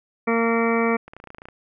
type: harmonic tone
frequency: 230 Hz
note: A#3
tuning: 23 cents flat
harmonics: 1 / 2 / 3 / 4 / 5 / 6 / 8 / 9 / 10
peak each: -22 / -22 / -29 / -31 / -28 / -31 / -32 / -34 / -29 dBFS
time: 0.27-0.97 s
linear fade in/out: 10 ms
type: clicks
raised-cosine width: 0.5 ms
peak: -25 dBFS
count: 12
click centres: 1.08 / 1.135 / 1.166 / 1.201 / 1.24 / 1.273 / 1.304 / 1.347 / 1.384 / 1.419 / 1.455 / 1.486 s
effects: none